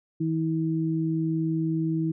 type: tone pair together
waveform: sine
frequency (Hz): 160.9 / 321.8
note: E3 / E4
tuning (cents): -42 / -42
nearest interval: octave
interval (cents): 1200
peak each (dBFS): -26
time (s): 0.2-2.12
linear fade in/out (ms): 10
effects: none